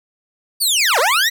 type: linear two-way sweep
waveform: 20% pulse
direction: down then up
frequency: 4699 to 439.3 to 2000 Hz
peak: -8 dBFS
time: 0.6-1.3 s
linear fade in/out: 20 ms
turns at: 0.99 s
effects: none